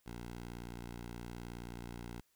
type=tone; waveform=10% pulse; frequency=59 Hz; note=A#1; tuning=22 cents sharp; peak=-36 dBFS; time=0.06-2.21 s; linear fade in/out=5 ms; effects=white hiss -75 dBFS RMS until 2.35 s